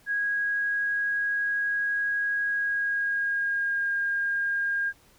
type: tone with pitch glide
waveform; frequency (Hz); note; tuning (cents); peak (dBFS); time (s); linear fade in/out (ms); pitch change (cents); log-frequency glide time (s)
sine; 1648 to 1615; G#6 to G#6; -14 to -49; -24; 0.06-4.93; 50; -35; 2.48-3.94
effects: pink hiss -59 dBFS RMS until 5.18 s